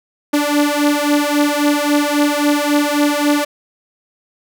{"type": "beating tone pair", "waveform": "sawtooth", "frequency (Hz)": [290.7, 294.4], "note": ["D4", "D4"], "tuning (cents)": [-18, 4], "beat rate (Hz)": 3.7, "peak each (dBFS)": -12, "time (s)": [0.33, 3.45], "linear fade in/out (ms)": 10, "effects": []}